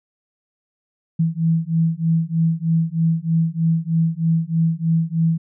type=beating tone pair; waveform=sine; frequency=162.3 / 165.5 Hz; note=E3 / E3; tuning=-27 / +7 cents; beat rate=3.2 Hz; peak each=-19 dBFS; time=1.19-5.38 s; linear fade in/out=10 ms; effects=none